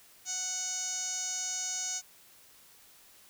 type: tone with low-pass filter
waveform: 5% pulse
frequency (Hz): 740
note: F#5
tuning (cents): 0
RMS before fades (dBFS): -35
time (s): 0.25-2.02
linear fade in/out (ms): 50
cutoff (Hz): 6500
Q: 9.1
effects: white hiss -58 dBFS RMS until 3.29 s